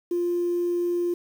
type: tone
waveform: sine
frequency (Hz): 349.2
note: F4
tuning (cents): 0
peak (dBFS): -21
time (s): 0.11-1.14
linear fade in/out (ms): 5
effects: tanh soft clip ceiling -18 dBFS + 8-bit